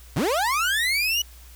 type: linear sweep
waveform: 30% pulse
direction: up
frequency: 103.8 to 2960 Hz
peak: -18 dBFS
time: 0.16-1.22 s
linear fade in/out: 5 ms
effects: added 60 Hz sine -44 dBFS peak until 1.55 s + white hiss -51 dBFS RMS until 1.55 s